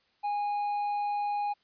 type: tone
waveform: triangle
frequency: 823 Hz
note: G#5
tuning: 16 cents flat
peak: -26 dBFS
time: 0.23-1.54 s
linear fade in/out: 20 ms
effects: white hiss -69 dBFS RMS until 1.63 s + resampled to 11025 Hz